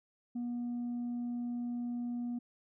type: tone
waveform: sine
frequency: 241 Hz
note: B3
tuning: 42 cents flat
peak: -32 dBFS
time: 0.35-2.39 s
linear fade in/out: 10 ms
effects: tanh soft clip ceiling -33 dBFS